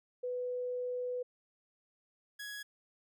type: tone pair in turn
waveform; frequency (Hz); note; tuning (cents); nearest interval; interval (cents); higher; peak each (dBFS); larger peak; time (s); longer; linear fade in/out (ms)
sine / sawtooth; 496.4 / 1669.7; B4 / G#6; +9 / +9; octave + major sixth; 2100; second; -34 / -38; first; 0.23-1.23 / 2.39-2.63; first; 10
effects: none